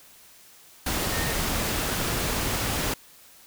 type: tone in noise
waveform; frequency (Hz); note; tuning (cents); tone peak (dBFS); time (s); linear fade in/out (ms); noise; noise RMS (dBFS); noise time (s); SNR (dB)
sine; 1835; A#6; -28; -34; 1.12-1.33; 5; pink; -27; 0.86-2.94; -10
effects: white hiss -52 dBFS RMS until 3.46 s